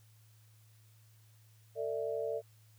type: chord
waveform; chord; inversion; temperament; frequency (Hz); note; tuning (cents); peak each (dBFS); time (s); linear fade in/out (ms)
sine; A suspended fourth; none; equal with one note detuned; 450 / 587.3 / 659.3; A4 / D5 / E5; +39 / 0 / 0; -36 / -38 / -40; 1.75-2.42; 50
effects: added 109 Hz sine -60 dBFS peak until 2.78 s + white hiss -69 dBFS RMS until 2.78 s